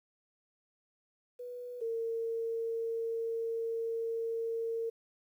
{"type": "tone pair in turn", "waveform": "sine", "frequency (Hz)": [490.5, 456.7], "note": ["B4", "A#4"], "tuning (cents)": [-12, -36], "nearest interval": "minor second", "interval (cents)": 124, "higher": "first", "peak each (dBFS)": [-40, -32], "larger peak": "second", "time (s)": [[1.39, 1.81], [1.81, 4.9]], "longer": "second", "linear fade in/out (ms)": 10, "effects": ["11-bit"]}